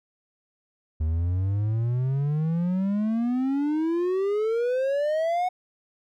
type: exponential sweep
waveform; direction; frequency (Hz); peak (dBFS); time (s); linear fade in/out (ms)
triangle; up; 76.4 to 740; -20; 1-5.49; 10
effects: none